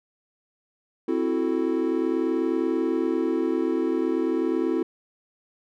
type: chord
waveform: triangle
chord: F# half-diminished seventh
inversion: second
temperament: equal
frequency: 261.6 / 329.6 / 370 / 440 Hz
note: C4 / E4 / F#4 / A4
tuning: 0 / 0 / 0 / 0 cents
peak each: -26 / -23 / -26 / -28 dBFS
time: 1.08-4.83 s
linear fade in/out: 5 ms
effects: none